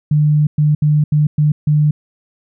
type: tone bursts at uneven times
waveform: sine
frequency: 150 Hz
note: D3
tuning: 37 cents sharp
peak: -9 dBFS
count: 6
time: 0.11-0.47 / 0.58-0.75 / 0.82-1.04 / 1.12-1.27 / 1.38-1.52 / 1.67-1.91 s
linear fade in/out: 5 ms
effects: none